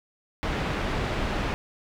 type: low-pass noise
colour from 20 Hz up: pink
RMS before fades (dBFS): -28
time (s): 0.43-1.54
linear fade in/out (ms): 0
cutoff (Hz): 2700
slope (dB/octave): 12
effects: none